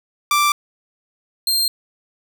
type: tone pair in turn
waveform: sawtooth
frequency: 1174.7 / 4186 Hz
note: D6 / C8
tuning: 0 / 0 cents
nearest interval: octave + minor seventh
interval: 2200 cents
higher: second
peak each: -10 / -13 dBFS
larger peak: first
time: 0.31-0.52 / 1.47-1.68 s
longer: neither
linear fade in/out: 2 ms
effects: none